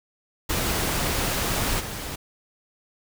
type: noise with level steps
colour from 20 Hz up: pink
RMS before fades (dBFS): -25 / -33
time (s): 0.49-2.16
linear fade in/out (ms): 10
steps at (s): 1.79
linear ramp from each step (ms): 20
effects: none